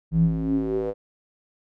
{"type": "tone with band-pass filter sweep", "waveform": "square", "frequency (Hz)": 54.3, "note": "A1", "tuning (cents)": -22, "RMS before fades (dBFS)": -23, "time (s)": [0.11, 0.94], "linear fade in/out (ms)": 50, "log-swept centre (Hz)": [140, 510], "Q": 7, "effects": []}